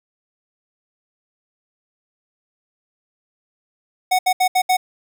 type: tone bursts at uneven times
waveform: square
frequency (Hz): 740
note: F#5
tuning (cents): 0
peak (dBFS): -14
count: 5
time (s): 4.11-4.19 / 4.26-4.33 / 4.4-4.48 / 4.55-4.62 / 4.69-4.77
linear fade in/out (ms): 10
effects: none